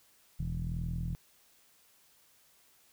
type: tone with low-pass filter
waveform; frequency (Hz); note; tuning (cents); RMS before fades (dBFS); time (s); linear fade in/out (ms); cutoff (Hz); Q
sawtooth; 41.32; E1; +5; -35; 0.39-1.15; 0; 150; 7.4
effects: white hiss -65 dBFS RMS until 2.92 s